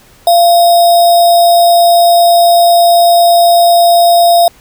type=tone with sample-and-hold; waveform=sine; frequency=689 Hz; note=F5; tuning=24 cents flat; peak=-3 dBFS; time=0.27-4.48 s; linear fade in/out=2 ms; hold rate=4410 Hz; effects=pink hiss -43 dBFS RMS until 4.6 s